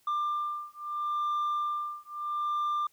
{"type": "beating tone pair", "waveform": "sine", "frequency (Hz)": [1191, 1191.76], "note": ["D6", "D6"], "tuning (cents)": [24, 25], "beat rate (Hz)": 0.76, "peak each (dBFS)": -30, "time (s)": [0.07, 2.87], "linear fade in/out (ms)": 5, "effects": ["tanh soft clip ceiling -26 dBFS", "white hiss -67 dBFS RMS until 2.92 s"]}